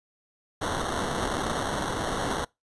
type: noise with sample-and-hold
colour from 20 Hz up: violet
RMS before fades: -29 dBFS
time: 0.61-2.45 s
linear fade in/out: 10 ms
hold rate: 2450 Hz
effects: noise-tail reverb RT60 0.2 s tail -24 dB re dry + resampled to 24000 Hz